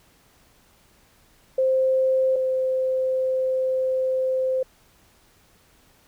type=tone pair in turn; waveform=sine; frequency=523.3 / 519.7 Hz; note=C5 / C5; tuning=0 / -12 cents; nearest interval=unison; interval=12 cents; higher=first; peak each=-17 / -20 dBFS; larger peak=first; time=1.58-2.36 / 2.36-4.63 s; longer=second; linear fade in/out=5 ms; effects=pink hiss -58 dBFS RMS until 6.07 s